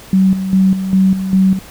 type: tone with tremolo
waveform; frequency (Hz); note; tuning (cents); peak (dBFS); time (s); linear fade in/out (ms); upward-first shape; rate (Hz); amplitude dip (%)
sine; 190; F#3; +46; -7; 0.13-1.59; 2; square; 2.5; 65
effects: pink hiss -37 dBFS RMS until 1.7 s